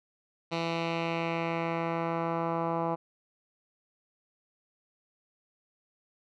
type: tone with low-pass filter sweep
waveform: 10% pulse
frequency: 166.6 Hz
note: E3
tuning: 19 cents sharp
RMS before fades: -31 dBFS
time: 0.51-2.96 s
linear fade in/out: 20 ms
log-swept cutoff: 3800 to 1000 Hz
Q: 1.8
effects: none